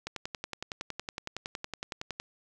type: click train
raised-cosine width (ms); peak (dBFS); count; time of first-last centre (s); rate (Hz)
0.2; -18; 24; 0.07-2.2; 10.8
effects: none